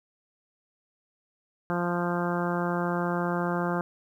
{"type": "harmonic tone", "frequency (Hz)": 174.61, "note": "F3", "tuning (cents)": 0, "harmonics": [1, 2, 3, 4, 5, 6, 7, 8, 9], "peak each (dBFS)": [-29, -32, -34, -35, -36, -37, -37, -38, -39], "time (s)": [1.7, 3.81], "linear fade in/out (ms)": 0, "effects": ["10-bit"]}